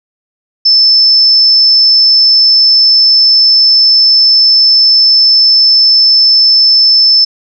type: tone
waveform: sine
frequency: 5274 Hz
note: E8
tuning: in tune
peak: -3 dBFS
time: 0.65-7.25 s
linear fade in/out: 10 ms
effects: none